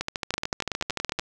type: two click trains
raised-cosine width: 0.2 ms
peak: -10 / -10 dBFS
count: 17 / 10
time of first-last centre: 0.01-1.195 / 0.34-1.189 s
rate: 13.5 / 10.6 Hz
effects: none